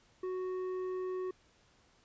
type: tone with tanh clipping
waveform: sine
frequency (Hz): 370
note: F#4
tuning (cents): 0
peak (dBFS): -36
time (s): 0.23-1.31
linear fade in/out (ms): 5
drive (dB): 8
effects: pink hiss -67 dBFS RMS until 2.04 s + resampled to 16000 Hz